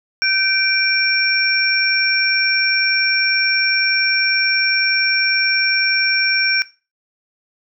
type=tone cluster; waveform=sine; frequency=1540 / 2349 / 5510 Hz; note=G6 / D7 / F8; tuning=-31 / 0 / -24 cents; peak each=-19 dBFS; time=0.22-6.62 s; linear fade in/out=0 ms; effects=noise-tail reverb RT60 0.3 s tail -17 dB re dry